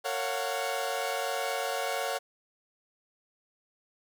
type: chord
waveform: sawtooth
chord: Gb major seventh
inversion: first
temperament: equal with one note detuned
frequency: 456.3 / 554.4 / 698.5 / 740 Hz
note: Bb4 / Db5 / F5 / Gb5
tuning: -37 / 0 / 0 / 0 cents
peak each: -33 / -30 / -33 / -31 dBFS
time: 0.04-2.19 s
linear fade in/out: 20 ms
effects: none